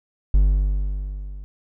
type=tone with level ramp; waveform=triangle; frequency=49 Hz; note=G1; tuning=in tune; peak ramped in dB=-9 to -31 dBFS; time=0.34-1.44 s; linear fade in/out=0 ms; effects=none